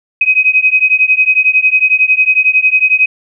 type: beating tone pair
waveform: sine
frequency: 2518 / 2529 Hz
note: D#7 / D#7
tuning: +20 / +28 cents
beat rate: 11 Hz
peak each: -10 dBFS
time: 0.21-3.06 s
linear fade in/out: 5 ms
effects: none